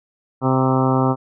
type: harmonic tone with a mistuned harmonic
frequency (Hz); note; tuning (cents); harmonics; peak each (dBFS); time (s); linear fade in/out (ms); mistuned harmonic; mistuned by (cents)
130.81; C3; 0; 1 / 2 / 3 / 4 / 5 / 6 / 7 / 8 / 9 / 10; -19 / -19 / -24 / -25 / -28 / -25 / -26 / -29 / -27 / -29; 0.41-1.16; 50; 7; +21
effects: none